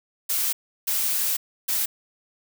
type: noise bursts at uneven times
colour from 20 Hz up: blue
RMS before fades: -24 dBFS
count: 3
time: 0.29-0.53 / 0.87-1.37 / 1.68-1.86 s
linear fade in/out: 10 ms
effects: none